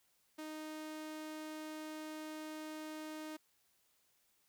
sawtooth tone, 310 Hz, D#4, 6 cents flat, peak -40 dBFS, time 0.38-3.37 s, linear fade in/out 10 ms, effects white hiss -75 dBFS RMS until 4.48 s

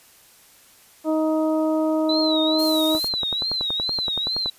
harmonic tone, 313.9 Hz, D#4, 15 cents sharp, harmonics 1 / 2 / 3 / 4, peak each -20 / -23 / -32 / -35 dBFS, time 1.04-3 s, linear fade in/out 50 ms
sine tone with vibrato, 3951 Hz, B7, in tune, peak -22 dBFS, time 2.09-4.5 s, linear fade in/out 5 ms, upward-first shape triangle, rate 2.3 Hz, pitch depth 130 cents each way
violet noise, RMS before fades -31 dBFS, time 2.58-3.09 s, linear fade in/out 20 ms
click train, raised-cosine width 1 ms, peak -16 dBFS, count 17, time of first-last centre 2.95-4.459 s, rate 10.6 Hz
effects white hiss -52 dBFS RMS until 4.58 s + resampled to 32000 Hz

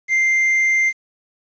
triangle tone with quantisation, 2093 Hz, C7, in tune, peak -12 dBFS, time 0.08-0.93 s, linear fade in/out 50 ms, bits 7, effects resampled to 16000 Hz

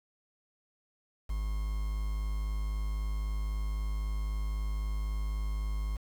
triangle tone with quantisation, 51.91 Hz, G#1, in tune, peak -28 dBFS, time 1.29-5.97 s, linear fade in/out 10 ms, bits 8, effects none

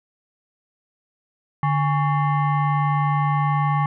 sine tone with frequency modulation, 146.83 Hz, D3, in tune, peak -17 dBFS, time 1.63-3.86 s, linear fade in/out 2 ms, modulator 970 Hz, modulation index 1, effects none

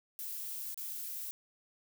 violet noise with dropouts, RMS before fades -41 dBFS, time 0.19-1.31 s, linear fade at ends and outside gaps 0 ms, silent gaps 0.744-0.776 s, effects none

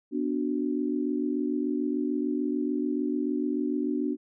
sine chord, B minor, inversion none, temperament equal, 246.9 / 293.7 / 370 Hz, B3 / D4 / F#4, 0 / 0 / 0 cents, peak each -30 / -28 / -33 dBFS, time 0.11-4.17 s, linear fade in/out 50 ms, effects none

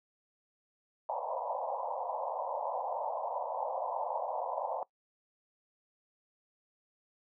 white band-pass noise, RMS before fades -36 dBFS, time 1.09-4.83 s, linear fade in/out 2 ms, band 510 to 1000 Hz, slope 96 dB/octave, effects noise-tail reverb RT60 0.1 s tail -21 dB re dry

